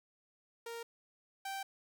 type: tone pair in turn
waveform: sawtooth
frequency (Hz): 464.9 / 780.2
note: A#4 / G5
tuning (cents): -5 / -8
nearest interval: major sixth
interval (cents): 897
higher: second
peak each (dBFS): -38 / -35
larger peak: second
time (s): 0.66-0.83 / 1.45-1.63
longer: second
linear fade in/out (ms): 5
effects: none